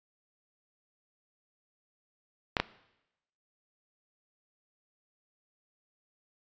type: clicks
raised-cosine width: 0.3 ms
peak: -9 dBFS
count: 2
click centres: 2.568 / 2.6 s
effects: noise-tail reverb RT60 0.9 s tail -19 dB re dry + resampled to 16000 Hz